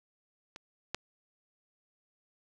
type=clicks; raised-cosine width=0.2 ms; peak=-27 / -15 dBFS; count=2; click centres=0.561 / 0.946 s; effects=none